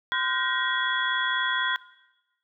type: tone cluster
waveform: sine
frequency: 1027 / 1430 / 1554 / 1895 / 3358 Hz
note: C6 / F6 / G6 / A#6 / G#7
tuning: -33 / +41 / -16 / +28 / +18 cents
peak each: -30 dBFS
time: 0.12-1.76 s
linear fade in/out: 0 ms
effects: noise-tail reverb RT60 1.0 s tail -18 dB re dry